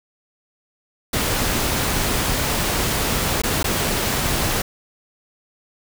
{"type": "noise with dropouts", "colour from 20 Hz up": "pink", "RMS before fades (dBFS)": -21, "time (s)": [1.13, 4.62], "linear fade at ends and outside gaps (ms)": 5, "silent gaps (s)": [[3.419, 3.435], [3.63, 3.642]], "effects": []}